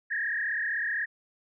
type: tone with frequency modulation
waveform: sine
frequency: 1765 Hz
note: A6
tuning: 5 cents sharp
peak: -27 dBFS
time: 0.1-1.06 s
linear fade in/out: 20 ms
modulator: 35.9 Hz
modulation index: 3.4
effects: none